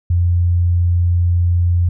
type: tone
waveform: sine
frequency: 87.31 Hz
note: F2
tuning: in tune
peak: -11 dBFS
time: 0.1-1.89 s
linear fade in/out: 5 ms
effects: none